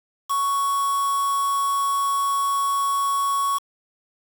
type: tone with quantisation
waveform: triangle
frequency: 1112 Hz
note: C#6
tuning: 5 cents sharp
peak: -18 dBFS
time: 0.29-3.59 s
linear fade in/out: 20 ms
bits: 5
effects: none